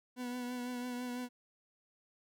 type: tone with vibrato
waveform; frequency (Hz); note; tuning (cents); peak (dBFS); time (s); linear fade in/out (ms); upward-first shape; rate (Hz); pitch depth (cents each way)
40% pulse; 246.9; B3; 0; -37; 0.16-1.29; 50; triangle; 6; 30
effects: none